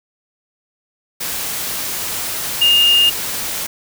sine tone in noise, 2829 Hz, F7, 22 cents sharp, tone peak -9 dBFS, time 2.61-3.1 s, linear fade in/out 10 ms, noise white, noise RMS -23 dBFS, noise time 1.2-3.67 s, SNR +11 dB, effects none

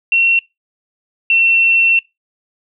sine tone pair in turn, 2723 / 2706 Hz, F7 / E7, -44 / +45 cents, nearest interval unison, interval 11 cents, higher first, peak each -9 dBFS, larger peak neither, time 0.12-0.39 / 1.3-1.99 s, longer second, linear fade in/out 2 ms, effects noise-tail reverb RT60 0.2 s tail -22 dB re dry

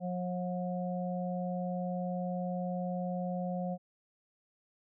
harmonic tone, 180 Hz, F#3, 47 cents flat, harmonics 1 / 3 / 4, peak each -34 / -39 / -40 dBFS, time 0-3.78 s, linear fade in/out 50 ms, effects none

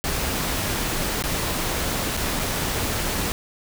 pink noise with dropouts, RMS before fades -25 dBFS, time 0.04-3.32 s, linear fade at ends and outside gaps 0 ms, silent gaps 1.224-1.239 / 2.167-2.173 / 2.392-2.396 s, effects none

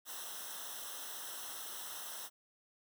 white noise with comb filter, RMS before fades -45 dBFS, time 0.05-2.3 s, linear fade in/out 50 ms, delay 0.43 ms, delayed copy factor -0.9, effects none

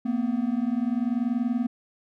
triangle tone pair together, 230 / 250.5 Hz, A#3 / B3, -23 / +25 cents, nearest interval minor second, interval 148 cents, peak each -24 dBFS, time 0.05-1.67 s, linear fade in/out 10 ms, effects none

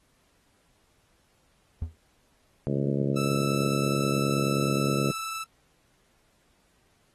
triangle tone with exponential decay, 81 Hz, E2, 30 cents flat, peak -22 dBFS, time 1.82-1.96 s, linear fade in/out 0 ms, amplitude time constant 30 ms
harmonic tone, 69.5 Hz, C#2, 5 cents sharp, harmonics 2 / 3 / 4 / 5 / 6 / 7 / 8 / 9, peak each -28 / -30 / -33 / -33 / -35 / -36 / -38 / -43 dBFS, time 2.67-5.11 s, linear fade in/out 0 ms
sawtooth tone, 1318.5 Hz, E6, in tune, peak -29 dBFS, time 3.16-5.44 s, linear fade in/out 10 ms
effects pink hiss -67 dBFS RMS until 7.14 s + AAC 32 kbps

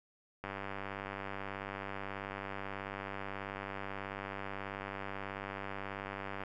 click train, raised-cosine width 0.5 ms, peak -25 dBFS, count 591, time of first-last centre 0.44-6.436 s, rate 98.4 Hz, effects none

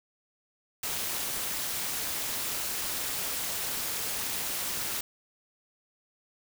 white noise with amplitude modulation, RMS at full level -30 dBFS, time 0.83-5.01 s, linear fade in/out 5 ms, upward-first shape sine, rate 230 Hz, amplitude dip 60%, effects none

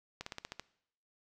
slowing click train, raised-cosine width 0.2 ms, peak -23 dBFS, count 7, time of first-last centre 0.21-0.596 s, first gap 54 ms, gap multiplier 1.07, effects noise-tail reverb RT60 0.7 s tail -20 dB re dry

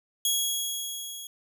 15% pulse tone with level ramp, 3322 Hz, G#7, in tune, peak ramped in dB -15 to -31 dBFS, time 0.25-1.27 s, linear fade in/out 2 ms, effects none

